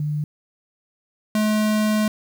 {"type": "tone pair in turn", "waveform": ["sine", "square"], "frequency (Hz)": [149.4, 213.9], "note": ["D3", "A3"], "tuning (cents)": [30, -49], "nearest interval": "tritone", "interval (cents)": 621, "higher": "second", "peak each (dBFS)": [-21, -18], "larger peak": "second", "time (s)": [[0, 0.24], [1.35, 2.08]], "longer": "second", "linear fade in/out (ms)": 2, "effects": ["9-bit"]}